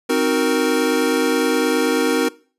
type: chord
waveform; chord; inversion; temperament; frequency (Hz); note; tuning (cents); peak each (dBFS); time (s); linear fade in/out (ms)
square; C half-diminished seventh; none; equal; 261.6 / 311.1 / 370 / 466.2; C4 / Eb4 / Gb4 / Bb4; 0 / 0 / 0 / 0; -22 / -23 / -24 / -20; 0.09-2.29; 10
effects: noise-tail reverb RT60 0.4 s tail -21 dB re dry + resampled to 32000 Hz